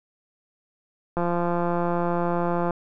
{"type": "click train", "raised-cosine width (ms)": 1, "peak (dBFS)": -12, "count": 267, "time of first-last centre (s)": [1.17, 2.708], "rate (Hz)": 173, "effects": []}